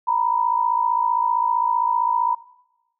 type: tone pair together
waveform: sine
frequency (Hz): 932.4 / 987.8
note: A#5 / B5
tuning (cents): 0 / 0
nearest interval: minor second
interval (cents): 100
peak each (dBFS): -20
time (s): 0.07-2.35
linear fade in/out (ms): 10
effects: noise-tail reverb RT60 1.0 s tail -21 dB re dry